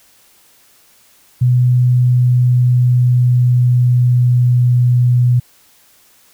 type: tone with pitch glide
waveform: sine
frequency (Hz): 124.4 to 123.11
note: B2 to B2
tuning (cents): +13 to -5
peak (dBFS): -8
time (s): 1.41-5.4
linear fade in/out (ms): 10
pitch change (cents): -18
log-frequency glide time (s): 1.86-4.78
effects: white hiss -50 dBFS RMS until 6.33 s